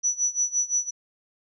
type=tone with tremolo; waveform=sine; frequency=5920 Hz; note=F#8; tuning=in tune; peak=-19 dBFS; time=0.03-0.91 s; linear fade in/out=20 ms; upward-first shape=sine; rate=5.8 Hz; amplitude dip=90%; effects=none